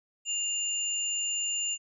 sine tone pair together, 2808 / 7076 Hz, F7 / A8, +9 / +9 cents, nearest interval octave + major third, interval 1600 cents, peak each -32 / -30 dBFS, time 0.25-1.78 s, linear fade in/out 50 ms, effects none

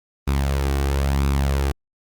sawtooth tone with flanger, 69 Hz, C#2, 7 cents flat, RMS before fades -20 dBFS, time 0.27-1.72 s, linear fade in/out 10 ms, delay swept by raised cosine 0.8 to 2.7 ms, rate 1 Hz, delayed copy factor +0.5, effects Opus 32 kbps

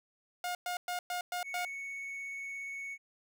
sawtooth tone bursts, 714 Hz, F5, 38 cents sharp, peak -30 dBFS, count 6, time 0.44-1.65 s, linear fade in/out 2 ms, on 110 ms, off 110 ms
triangle tone with vibrato, 2217 Hz, C#7, in tune, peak -37 dBFS, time 1.43-2.98 s, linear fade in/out 50 ms, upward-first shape triangle, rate 17 Hz, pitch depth 10 cents each way
effects none

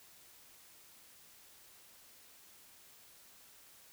silence, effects white hiss -60 dBFS RMS until 3.92 s

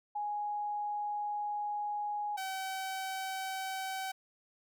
sine / sawtooth tone pair in turn, 830.6 / 764.2 Hz, G#5 / G5, 0 / -44 cents, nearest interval minor second, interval 144 cents, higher first, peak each -33 / -32 dBFS, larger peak second, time 0.15-2.37 / 2.37-4.12 s, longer first, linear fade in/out 10 ms, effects none

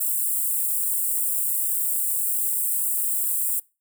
white high-pass noise, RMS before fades -24 dBFS, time 0-3.6 s, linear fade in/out 10 ms, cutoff 7700 Hz, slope 96 dB/octave, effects noise-tail reverb RT60 0.3 s tail -24 dB re dry

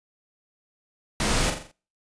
pink noise with echo, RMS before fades -24 dBFS, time 1.2-1.5 s, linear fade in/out 2 ms, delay 43 ms, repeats 5, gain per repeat -6 dB, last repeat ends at 1.715 s, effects noise-tail reverb RT60 0.4 s tail -24 dB re dry + resampled to 22050 Hz

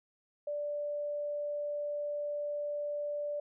sine tone, 586 Hz, D5, 4 cents flat, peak -33 dBFS, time 0.47-3.4 s, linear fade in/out 5 ms, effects none

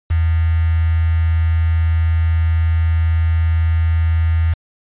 sine tone with quantisation, 81.9 Hz, E2, 11 cents flat, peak -12 dBFS, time 0.1-4.54 s, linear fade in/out 10 ms, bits 5, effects resampled to 8000 Hz

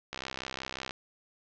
click train, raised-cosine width 0.2 ms, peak -18 dBFS, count 52, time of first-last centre 0.13-0.909 s, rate 65.5 Hz, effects low-pass 5000 Hz 12 dB/octave

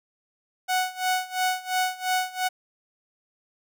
sawtooth tone with tremolo, 740 Hz, F#5, in tune, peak -17 dBFS, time 0.68-2.49 s, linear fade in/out 20 ms, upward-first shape sine, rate 2.9 Hz, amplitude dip 90%, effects none

